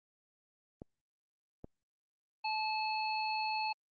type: clicks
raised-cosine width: 2 ms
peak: -32 dBFS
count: 2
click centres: 0.819 / 1.644 s
type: harmonic tone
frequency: 867 Hz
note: A5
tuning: 26 cents flat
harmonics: 1 / 3 / 5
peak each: -34 / -39 / -41 dBFS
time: 2.44-3.73 s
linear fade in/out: 10 ms
effects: Opus 32 kbps